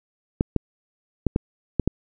clicks, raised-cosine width 3 ms, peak -6 dBFS, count 6, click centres 0.409 / 0.563 / 1.267 / 1.361 / 1.797 / 1.876 s, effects none

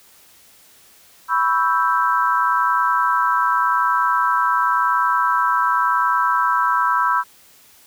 sine chord, C# half-diminished seventh, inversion third, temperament equal, 987.8 / 1108.7 / 1318.5 / 1568 Hz, B5 / C#6 / E6 / G6, 0 / 0 / 0 / 0 cents, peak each -19 / -23 / -19 / -23 dBFS, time 1.28-7.24 s, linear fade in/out 50 ms, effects white hiss -50 dBFS RMS until 7.86 s

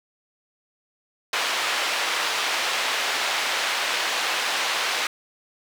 white band-pass noise, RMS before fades -25 dBFS, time 1.33-5.07 s, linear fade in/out 2 ms, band 600 to 3400 Hz, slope 12 dB/octave, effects none

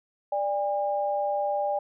sine tone pair together, 589.5 / 809 Hz, D5 / G#5, +6 / -46 cents, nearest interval perfect fourth, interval 548 cents, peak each -27 dBFS, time 0.32-1.79 s, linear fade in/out 5 ms, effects none

